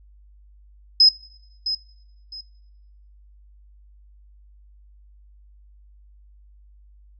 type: tone with echo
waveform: sine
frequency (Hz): 5090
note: D#8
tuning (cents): +39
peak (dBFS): -9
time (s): 1-1.09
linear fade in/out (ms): 5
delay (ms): 660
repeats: 2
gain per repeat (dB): -12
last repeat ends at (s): 2.41
effects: noise-tail reverb RT60 1.0 s tail -22 dB re dry + added 50 Hz sine -48 dBFS peak until 7.19 s